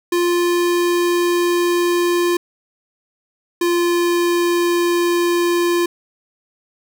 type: tone pair in turn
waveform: square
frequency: 349.2 / 347 Hz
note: F4 / F4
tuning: 0 / -11 cents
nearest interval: unison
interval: 11 cents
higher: first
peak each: -15 / -15 dBFS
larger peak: neither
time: 0.12-2.37 / 3.61-5.86 s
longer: neither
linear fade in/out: 5 ms
effects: none